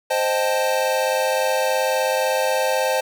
square chord, A half-diminished seventh, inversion first, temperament equal, 523.3 / 622.3 / 784 / 880 Hz, C5 / Eb5 / G5 / A5, 0 / 0 / 0 / 0 cents, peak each -22 / -25 / -28 / -26 dBFS, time 0.1-3.01 s, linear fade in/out 10 ms, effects none

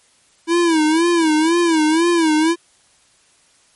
square tone with vibrato, 326 Hz, E4, 19 cents flat, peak -13 dBFS, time 0.47-2.56 s, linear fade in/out 50 ms, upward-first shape sine, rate 2 Hz, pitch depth 110 cents each way, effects white hiss -55 dBFS RMS until 3.75 s + MP3 48 kbps

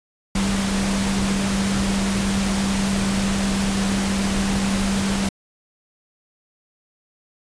sine tone in noise, 196 Hz, G3, in tune, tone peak -20 dBFS, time 0.35-5.29 s, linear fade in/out 5 ms, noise pink, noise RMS -25 dBFS, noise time 0.35-5.29 s, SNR +2 dB, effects resampled to 22050 Hz

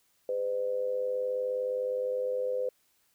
sine tone with amplitude modulation, 507 Hz, B4, 45 cents sharp, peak -25 dBFS, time 0.29-2.69 s, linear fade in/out 2 ms, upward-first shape sine, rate 99.5 Hz, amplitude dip 65%, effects white hiss -70 dBFS RMS until 3.14 s

